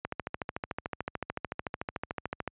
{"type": "click train", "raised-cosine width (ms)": 0.5, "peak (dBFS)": -17, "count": 34, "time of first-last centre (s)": [0.05, 2.476], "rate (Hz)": 13.6, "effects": ["high-pass 60 Hz 12 dB/octave", "resampled to 8000 Hz"]}